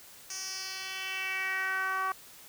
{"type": "tone with band-pass filter sweep", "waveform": "10% pulse", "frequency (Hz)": 380, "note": "F#4", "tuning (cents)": 46, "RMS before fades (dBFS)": -34, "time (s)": [0.3, 2.12], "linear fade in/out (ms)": 2, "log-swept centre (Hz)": [6500, 1100], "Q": 3, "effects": ["white hiss -52 dBFS RMS until 2.48 s"]}